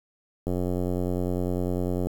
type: click train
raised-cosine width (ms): 2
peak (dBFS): -15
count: 145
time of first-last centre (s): 0.47-2.07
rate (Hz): 90
effects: 7-bit